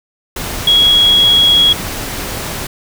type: tone in noise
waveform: sine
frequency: 3322 Hz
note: G#7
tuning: in tune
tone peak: -6 dBFS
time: 0.67-1.73 s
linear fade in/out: 5 ms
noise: pink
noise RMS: -22 dBFS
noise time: 0.36-2.67 s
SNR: +13 dB
effects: none